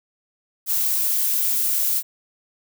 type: noise with high-pass filter sweep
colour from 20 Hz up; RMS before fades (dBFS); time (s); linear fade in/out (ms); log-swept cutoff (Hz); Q
violet; -21; 0.66-2.03; 50; 710 to 410; 3
effects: none